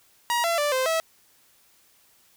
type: tone with pitch steps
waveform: sawtooth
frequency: 952 / 676 / 587 / 519 / 650 Hz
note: A#5 / E5 / D5 / C5 / E5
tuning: +36 / +43 / -1 / -14 / -24 cents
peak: -18 dBFS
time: 0.3-1 s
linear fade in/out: 0 ms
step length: 140 ms
effects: white hiss -60 dBFS RMS until 2.36 s